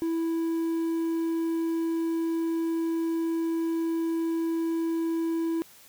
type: tone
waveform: triangle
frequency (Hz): 329.6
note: E4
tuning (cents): 0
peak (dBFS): -23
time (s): 0.02-5.62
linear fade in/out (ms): 0
effects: white hiss -53 dBFS RMS until 5.88 s